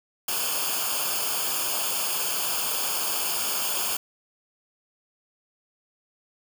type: noise with comb filter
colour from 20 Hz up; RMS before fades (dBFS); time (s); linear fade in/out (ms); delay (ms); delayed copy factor
white; -27; 0.28-3.97; 5; 0.51; -0.8
effects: none